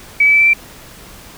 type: tone with pitch steps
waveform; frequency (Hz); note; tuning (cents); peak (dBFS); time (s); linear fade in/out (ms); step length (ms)
sine; 2284 / 2300 / 2316 / 2332 / 2348; D7 / D7 / D7 / D7 / D7; -49 / -37 / -25 / -13 / -1; -7; 0.2-0.535; 5; 67
effects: pink hiss -38 dBFS RMS until 1.37 s